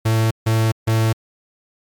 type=tone bursts; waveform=45% pulse; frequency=111.6 Hz; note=A2; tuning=25 cents sharp; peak=-14 dBFS; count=3; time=0.05-1.13 s; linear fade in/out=10 ms; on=260 ms; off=150 ms; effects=MP3 96 kbps